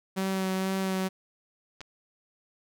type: tone with vibrato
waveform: sawtooth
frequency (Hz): 190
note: F#3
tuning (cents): +46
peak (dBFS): -23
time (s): 0.16-1.09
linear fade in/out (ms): 20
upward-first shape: sine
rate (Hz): 2.1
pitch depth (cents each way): 15
type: clicks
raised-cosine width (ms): 0.2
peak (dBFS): -25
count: 2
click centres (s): 1.807 / 1.814
effects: none

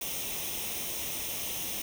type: noise with comb filter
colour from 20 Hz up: white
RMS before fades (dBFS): -35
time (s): 0.01-1.82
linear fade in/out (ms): 5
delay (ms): 0.33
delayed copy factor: +0.65
effects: none

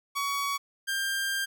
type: tone pair in turn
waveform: sawtooth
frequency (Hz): 1126 / 1592.4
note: C#6 / G6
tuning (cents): +27 / +27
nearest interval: tritone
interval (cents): 600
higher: second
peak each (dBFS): -24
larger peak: neither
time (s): 0.15-0.58 / 0.87-1.46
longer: second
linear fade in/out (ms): 20
effects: none

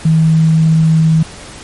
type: tone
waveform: sine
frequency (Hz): 160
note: D#3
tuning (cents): +49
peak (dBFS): -6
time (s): 0.05-1.23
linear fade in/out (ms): 5
effects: pink hiss -32 dBFS RMS until 1.63 s + MP3 48 kbps

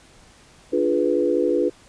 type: chord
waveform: sine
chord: D diminished seventh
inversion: none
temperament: equal with one note detuned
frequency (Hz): 293.7 / 349.2 / 420.1 / 493.9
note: D4 / F4 / Ab4 / Cb5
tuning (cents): 0 / 0 / +20 / 0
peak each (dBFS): -24 / -22 / -24 / -22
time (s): 0.72-1.7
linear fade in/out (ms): 20
effects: pink hiss -51 dBFS RMS until 1.88 s + resampled to 22050 Hz

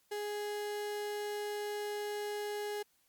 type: tone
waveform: 35% pulse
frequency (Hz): 415.3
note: G#4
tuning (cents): 0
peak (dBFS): -34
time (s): 0.11-2.83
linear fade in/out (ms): 10
effects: white hiss -72 dBFS RMS until 3.08 s + MP3 96 kbps

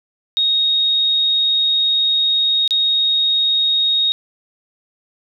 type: tone with dropouts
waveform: sine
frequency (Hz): 3742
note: A#7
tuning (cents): +6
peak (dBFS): -13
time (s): 0.37-4.12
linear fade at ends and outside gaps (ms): 0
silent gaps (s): 2.677-2.708
effects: none

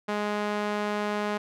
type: tone with band-pass filter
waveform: sawtooth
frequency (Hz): 208.2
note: G#3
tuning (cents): +5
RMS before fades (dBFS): -29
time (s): 0.08-1.38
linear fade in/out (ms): 10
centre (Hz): 1000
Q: 0.54
effects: none

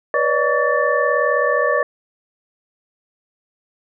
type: tone cluster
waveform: sine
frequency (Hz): 489.3 / 565 / 604 / 1134 / 1767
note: B4 / C#5 / D5 / C#6 / A6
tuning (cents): -16 / +33 / +48 / +39 / +7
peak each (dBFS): -21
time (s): 0.14-1.83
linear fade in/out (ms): 2
effects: none

